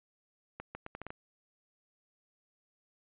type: accelerating click train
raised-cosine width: 0.5 ms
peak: -26 dBFS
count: 7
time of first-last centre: 0.6-1.105 s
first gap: 150 ms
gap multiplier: 0.76
effects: resampled to 8000 Hz